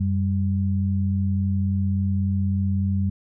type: tone pair together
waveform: sine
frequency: 92.5 / 196 Hz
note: F#2 / G3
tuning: 0 / 0 cents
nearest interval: octave + minor second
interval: 1300 cents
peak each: -21 / -24 dBFS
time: 0-3.1 s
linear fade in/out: 10 ms
effects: none